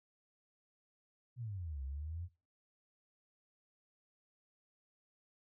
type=exponential two-way sweep; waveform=sine; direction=down then up; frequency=128.1 to 65.41 to 90.8 Hz; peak=-40 dBFS; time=1.36-2.29 s; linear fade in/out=50 ms; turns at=1.83 s; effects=noise-tail reverb RT60 0.3 s tail -18 dB re dry